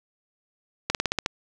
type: slowing click train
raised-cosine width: 0.2 ms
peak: -6 dBFS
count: 7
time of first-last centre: 0.9-1.261 s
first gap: 48 ms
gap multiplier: 1.09
effects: none